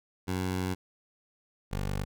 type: tone pair in turn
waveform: 15% pulse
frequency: 92.5 / 49.14 Hz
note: F#2 / G1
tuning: 0 / +5 cents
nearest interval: major seventh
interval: 1095 cents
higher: first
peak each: -23 / -24 dBFS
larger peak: first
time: 0.27-0.75 / 1.71-2.05 s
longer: first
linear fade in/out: 20 ms
effects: none